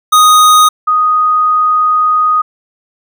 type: tone pair in turn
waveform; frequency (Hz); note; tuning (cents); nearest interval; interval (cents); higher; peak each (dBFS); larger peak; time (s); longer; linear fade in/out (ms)
square / sine; 1244.5 / 1244.5; D#6 / D#6; 0 / 0; unison; 0; neither; -4 / -7; first; 0.12-0.69 / 0.87-2.42; second; 10
effects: none